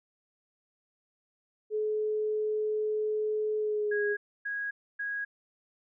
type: tone with pitch glide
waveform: sine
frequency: 428 to 413.4 Hz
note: A4 to G#4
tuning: -48 to -8 cents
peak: -27 dBFS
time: 1.7-4.17 s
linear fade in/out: 50 ms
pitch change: -60 cents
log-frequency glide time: 3.58-4.05 s
type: tone bursts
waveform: sine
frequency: 1650 Hz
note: G#6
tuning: 12 cents flat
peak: -31 dBFS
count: 3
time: 3.91-5.25 s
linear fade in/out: 10 ms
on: 260 ms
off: 280 ms
effects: none